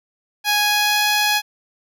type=tone with pitch glide; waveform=10% pulse; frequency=830.6 to 836.4 Hz; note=G#5 to G#5; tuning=0 to +12 cents; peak=-7 dBFS; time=0.44-1.42 s; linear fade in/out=50 ms; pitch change=+12 cents; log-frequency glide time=0.59-1.06 s; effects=none